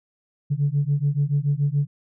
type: beating tone pair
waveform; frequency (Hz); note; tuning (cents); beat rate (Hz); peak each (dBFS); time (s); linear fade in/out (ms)
sine; 140.2 / 147.2; C#3 / D3; +20 / +4; 7; -21; 0.5-1.87; 20
effects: tanh soft clip ceiling -13 dBFS